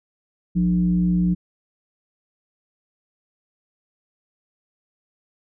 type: tone with frequency modulation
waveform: sine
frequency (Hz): 177.8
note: F3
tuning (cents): +31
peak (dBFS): -16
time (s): 0.55-1.35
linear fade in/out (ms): 20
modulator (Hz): 124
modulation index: 0.46
effects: none